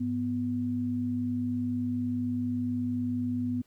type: tone pair together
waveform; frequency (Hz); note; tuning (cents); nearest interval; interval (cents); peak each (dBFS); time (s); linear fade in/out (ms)
sine; 103.21 / 247.4; G#2 / B3; -10 / +3; octave + minor third; 1513; -35 / -28; 0-3.62; 10
effects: pink hiss -67 dBFS RMS until 3.66 s